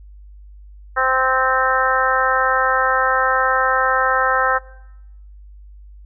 harmonic tone, 260.6 Hz, C4, 7 cents flat, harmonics 2 / 3 / 4 / 5 / 6 / 7, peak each -23 / -23 / -22 / -19 / -21 / -23 dBFS, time 0.96-4.59 s, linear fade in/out 20 ms, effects noise-tail reverb RT60 0.9 s tail -21 dB re dry + added 50 Hz sine -38 dBFS peak until 6.05 s

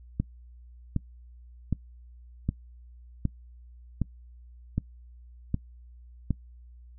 click train, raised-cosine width 5 ms, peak -13 dBFS, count 9, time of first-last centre 0.2-6.307 s, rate 1.31 Hz, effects noise-tail reverb RT60 0.1 s tail -22 dB re dry + added 60 Hz sine -47 dBFS peak until 6.98 s

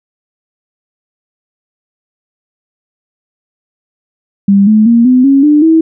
sine tone with pitch steps, 198.7 / 215.4 / 233.6 / 253.3 / 274.6 / 297.7 / 322.8 Hz, G3 / A3 / A#3 / B3 / C#4 / D4 / E4, +24 / -37 / +4 / +44 / -16 / +24 / -36 cents, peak -3 dBFS, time 4.48-5.81 s, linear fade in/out 5 ms, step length 190 ms, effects none

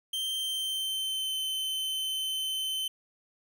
45% pulse tone with pitch glide, 3139 to 3071 Hz, G7 to G7, +2 to -36 cents, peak -30 dBFS, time 0.13-2.88 s, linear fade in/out 5 ms, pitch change -38 cents, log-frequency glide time 0.37-1.35 s, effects none

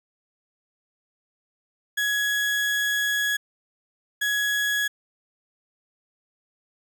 35% pulse tone bursts at uneven times, 1674 Hz, G#6, 13 cents sharp, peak -20 dBFS, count 2, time 1.97-3.37 / 4.21-4.88 s, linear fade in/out 10 ms, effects none

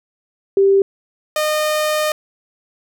sine / sawtooth tone pair in turn, 392.4 / 611.5 Hz, G4 / D#5, +2 / -30 cents, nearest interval minor sixth, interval 768 cents, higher second, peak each -9 / -12 dBFS, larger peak first, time 0.57-0.82 / 1.36-2.12 s, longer second, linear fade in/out 2 ms, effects none

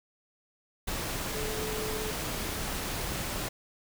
sine tone in noise, 432.8 Hz, A4, 29 cents flat, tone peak -36 dBFS, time 1.34-2.11 s, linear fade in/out 10 ms, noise pink, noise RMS -34 dBFS, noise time 0.87-3.49 s, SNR -5 dB, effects none

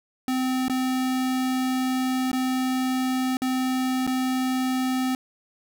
square tone with dropouts, 257.9 Hz, C4, 25 cents flat, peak -23 dBFS, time 0.28-5.15 s, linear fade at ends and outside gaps 1 ms, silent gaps 0.682-0.697 / 2.316-2.33 / 3.37-3.419 / 4.067-4.075 s, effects none

